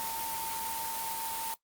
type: tone in noise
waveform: sine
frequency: 905 Hz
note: A5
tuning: 48 cents sharp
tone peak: -35 dBFS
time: 0-1.54 s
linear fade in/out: 0 ms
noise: white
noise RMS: -37 dBFS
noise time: 0-1.54 s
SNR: -1 dB
effects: noise-tail reverb RT60 0.1 s tail -19 dB re dry + Opus 24 kbps